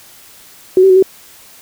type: tone with pitch steps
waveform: sine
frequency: 371.6 / 384.2 / 371.9 / 381.2 Hz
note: F#4 / G4 / F#4 / G4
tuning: +7 / -35 / +9 / -48 cents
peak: -4 dBFS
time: 0.77-1.026 s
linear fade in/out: 2 ms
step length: 64 ms
effects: white hiss -41 dBFS RMS until 1.61 s